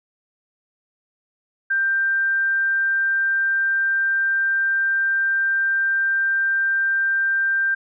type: tone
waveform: sine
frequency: 1575 Hz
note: G6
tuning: 8 cents sharp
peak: -17 dBFS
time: 1.7-7.75 s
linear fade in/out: 10 ms
effects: none